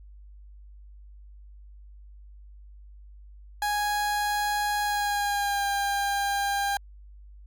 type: tone with pitch glide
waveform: 30% pulse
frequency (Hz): 829 to 801.2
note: G#5 to G5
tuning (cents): -3 to +38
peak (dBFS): -22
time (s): 3.62-6.77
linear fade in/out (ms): 2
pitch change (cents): -59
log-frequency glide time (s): 4.83-5.66
effects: added 50 Hz sine -45 dBFS peak until 7.46 s